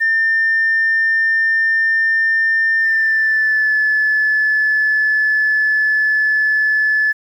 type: tone with pitch glide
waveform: sine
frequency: 1800 to 1729.7 Hz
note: A6 to A6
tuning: +39 to -30 cents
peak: -11 dBFS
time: 0-7.13 s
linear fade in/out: 20 ms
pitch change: -69 cents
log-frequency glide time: 2.8-3.75 s
effects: tanh soft clip ceiling -8 dBFS + 8-bit